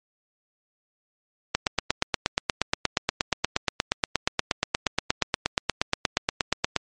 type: click train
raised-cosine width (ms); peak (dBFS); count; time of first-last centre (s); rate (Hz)
0.2; -3; 45; 1.55-6.763; 8.44
effects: MP3 48 kbps